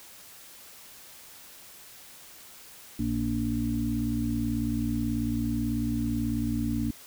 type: harmonic tone with a mistuned harmonic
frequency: 58.27 Hz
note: A#1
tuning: in tune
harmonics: 1 / 2 / 4 / 5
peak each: -34 / -33 / -29 / -31 dBFS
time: 2.99-6.91 s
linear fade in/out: 5 ms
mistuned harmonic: 1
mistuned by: -16 cents
effects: white hiss -49 dBFS RMS until 7.06 s